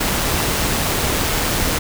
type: noise with amplitude modulation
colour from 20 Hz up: pink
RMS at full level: -18 dBFS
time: 0-1.79 s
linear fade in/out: 10 ms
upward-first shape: sine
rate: 157 Hz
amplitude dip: 25%
effects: none